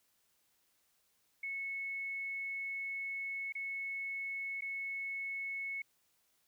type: tone with dropouts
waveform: sine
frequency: 2200 Hz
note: C#7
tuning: 14 cents flat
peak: -37 dBFS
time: 1.43-5.82 s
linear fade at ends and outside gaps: 5 ms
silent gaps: 3.524-3.551 / 4.609-4.62 s
effects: white hiss -75 dBFS RMS until 6.47 s